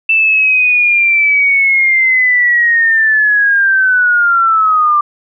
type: linear sweep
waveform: sine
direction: down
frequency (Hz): 2660 to 1179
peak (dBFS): -7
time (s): 0.09-5.01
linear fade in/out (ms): 5
effects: none